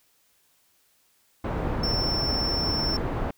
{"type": "low-pass noise", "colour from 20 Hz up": "pink", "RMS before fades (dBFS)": -28, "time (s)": [1.44, 3.31], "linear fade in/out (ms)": 5, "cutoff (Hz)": 1100, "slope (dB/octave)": 12}
{"type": "tone", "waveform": "triangle", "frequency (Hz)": 5390, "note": "E8", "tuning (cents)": 38, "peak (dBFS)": -25, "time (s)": [1.83, 2.97], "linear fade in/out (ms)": 5}
{"effects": ["white hiss -65 dBFS RMS until 3.37 s"]}